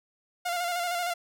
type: tone with vibrato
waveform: sawtooth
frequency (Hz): 702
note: F5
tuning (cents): +9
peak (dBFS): -24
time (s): 0.45-1.14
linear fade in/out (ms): 10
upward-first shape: square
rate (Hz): 13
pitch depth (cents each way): 34
effects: none